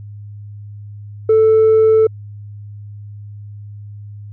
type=tone with tanh clipping; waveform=triangle; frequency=440 Hz; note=A4; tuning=in tune; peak=-8 dBFS; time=1.29-2.07 s; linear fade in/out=5 ms; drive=6 dB; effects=added 103 Hz sine -30 dBFS peak until 4.32 s